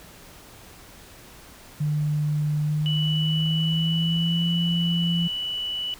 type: tone with pitch glide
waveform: sine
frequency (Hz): 150 to 170.33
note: D3 to F3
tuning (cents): +37 to -43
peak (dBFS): -21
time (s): 1.8-5.28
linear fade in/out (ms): 10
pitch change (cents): +220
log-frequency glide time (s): 2.62-4.52
type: tone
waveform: sine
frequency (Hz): 2960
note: F#7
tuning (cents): 0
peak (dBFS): -26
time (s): 2.86-5.94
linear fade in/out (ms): 0
effects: pink hiss -47 dBFS RMS until 5.99 s